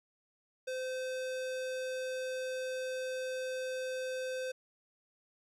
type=tone; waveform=square; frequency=515 Hz; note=C5; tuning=28 cents flat; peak=-36 dBFS; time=0.67-4.52 s; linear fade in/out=10 ms; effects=low-pass 9000 Hz 12 dB/octave + 13-bit